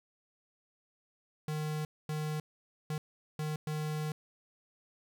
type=tone bursts at uneven times; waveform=square; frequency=153.2 Hz; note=D#3; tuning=27 cents flat; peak=-34 dBFS; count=5; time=1.48-1.85 / 2.09-2.4 / 2.9-2.98 / 3.39-3.56 / 3.67-4.12 s; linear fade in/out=2 ms; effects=10-bit